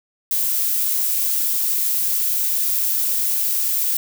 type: noise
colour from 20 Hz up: violet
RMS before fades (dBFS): -20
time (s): 0.31-3.97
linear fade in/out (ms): 2
effects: none